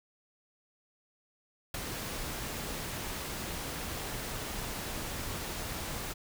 pink noise with ADSR envelope, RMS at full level -34 dBFS, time 1.74-6.14 s, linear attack 4 ms, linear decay 13 ms, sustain -4 dB, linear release 20 ms, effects none

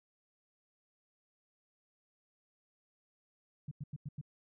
sine tone bursts, 144.8 Hz, D3, 24 cents flat, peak -38 dBFS, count 5, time 3.68-4.213 s, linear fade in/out 5 ms, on 33 ms, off 92 ms, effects none

